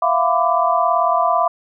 sine tone cluster, 669 / 707 / 1005 / 1172 Hz, E5 / F5 / B5 / D6, +25 / +21 / +30 / -4 cents, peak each -19 dBFS, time 0.02-1.48 s, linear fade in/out 5 ms, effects none

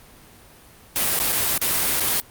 white noise with dropouts, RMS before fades -21 dBFS, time 0.96-2.2 s, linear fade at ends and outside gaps 0 ms, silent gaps 1.189-1.2 / 1.322-1.327 / 1.578-1.615 / 1.999-2.005 s, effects pink hiss -48 dBFS RMS until 2.3 s + Opus 32 kbps

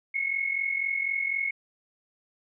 sine tone pair together, 2175 / 2219 Hz, C#7 / C#7, -33 / +1 cents, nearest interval unison, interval 34 cents, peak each -27 / -31 dBFS, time 0.14-1.51 s, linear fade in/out 10 ms, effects none

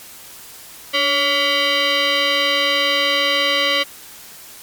sine tone with frequency modulation, 559 Hz, C#5, 14 cents sharp, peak -14 dBFS, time 0.93-3.84 s, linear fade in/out 20 ms, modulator 851 Hz, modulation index 4.2, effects white hiss -39 dBFS RMS until 4.62 s + MP3 96 kbps

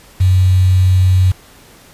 sine tone with quantisation, 92.6 Hz, F#2, 2 cents sharp, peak -7 dBFS, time 0.2-1.32 s, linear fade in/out 10 ms, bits 5, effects pink hiss -43 dBFS RMS until 1.93 s + resampled to 32000 Hz

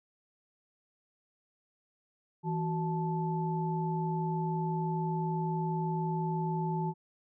sine tone cluster, 163.3 / 371.2 / 874 Hz, E3 / F#4 / A5, -16 / +6 / -12 cents, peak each -31 / -38 / -35 dBFS, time 2.43-6.94 s, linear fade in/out 50 ms, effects none

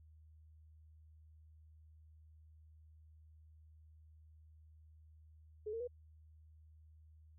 sine tone with pitch steps, 425.3 / 455.8 / 488.5 Hz, G#4 / A#4 / B4, +41 / -39 / -19 cents, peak -39 dBFS, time 5.66-5.876 s, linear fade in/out 10 ms, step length 72 ms, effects added 78 Hz sine -59 dBFS peak until 7.38 s

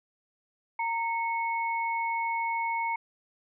sine tone pair together, 923.2 / 2200 Hz, A#5 / C#7, -17 / -14 cents, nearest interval octave + minor third, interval 1503 cents, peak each -28 / -33 dBFS, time 0.79-2.96 s, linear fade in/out 5 ms, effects none

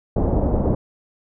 pink low-pass noise, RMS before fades -19 dBFS, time 0.16-0.75 s, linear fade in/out 5 ms, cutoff 700 Hz, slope 24 dB/octave, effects none

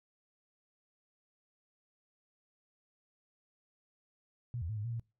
sine tone with pitch steps, 120.7 / 83.1 / 109.3 / 104.4 / 117.8 / 115.7 Hz, B2 / E2 / A2 / G#2 / A#2 / A#2, -39 / +15 / -11 / +10 / +19 / -13 cents, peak -35 dBFS, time 4.54-4.996 s, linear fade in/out 0 ms, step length 76 ms, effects noise-tail reverb RT60 0.3 s tail -24 dB re dry

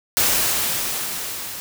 white noise with level ramp, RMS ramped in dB -17 to -32 dBFS, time 0.17-1.6 s, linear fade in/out 0 ms, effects none

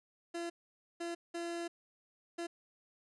30% pulse tone bursts at uneven times, 340.7 Hz, F4, 43 cents flat, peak -35 dBFS, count 4, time 0.34-0.5 / 1-1.15 / 1.34-1.68 / 2.38-2.47 s, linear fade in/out 10 ms, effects resampled to 24000 Hz

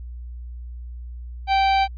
45% pulse tone, 779 Hz, G5, 11 cents flat, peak -16 dBFS, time 1.47-1.88 s, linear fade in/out 50 ms, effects added 60 Hz sine -32 dBFS peak until 1.97 s + resampled to 11025 Hz

